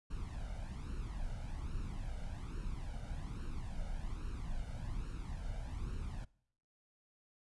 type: noise with flanger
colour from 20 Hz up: brown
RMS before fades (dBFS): -41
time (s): 0.1-6.25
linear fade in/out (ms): 10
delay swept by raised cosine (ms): 0.72 to 1.39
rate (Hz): 1.2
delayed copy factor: +0.7
effects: noise-tail reverb RT60 0.7 s tail -24 dB re dry + resampled to 24000 Hz